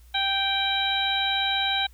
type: harmonic tone with a mistuned harmonic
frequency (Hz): 784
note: G5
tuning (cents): 0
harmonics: 1 / 2 / 3 / 4 / 5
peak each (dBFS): -28 / -30 / -31 / -30 / -26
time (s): 0.14-1.87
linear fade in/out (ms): 10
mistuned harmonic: 5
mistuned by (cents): -17
effects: added 60 Hz sine -48 dBFS peak until 1.93 s + white hiss -61 dBFS RMS until 1.93 s